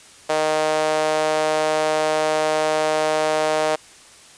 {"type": "tone with high-pass filter", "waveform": "sawtooth", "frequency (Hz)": 155.1, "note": "D#3", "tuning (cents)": -5, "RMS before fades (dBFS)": -20, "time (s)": [0.29, 3.76], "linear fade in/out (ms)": 10, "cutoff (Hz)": 590, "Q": 2.9, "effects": ["white hiss -46 dBFS RMS until 4.37 s", "resampled to 22050 Hz"]}